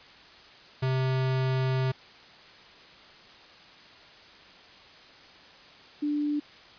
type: tone pair in turn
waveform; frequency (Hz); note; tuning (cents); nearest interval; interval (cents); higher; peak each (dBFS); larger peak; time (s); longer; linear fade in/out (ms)
square / sine; 130.81 / 294.6; C3 / D4; 0 / +6; octave + major second; 1406; second; -25; neither; 0.82-1.92 / 6.02-6.4; first; 10
effects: white hiss -51 dBFS RMS until 6.78 s + resampled to 11025 Hz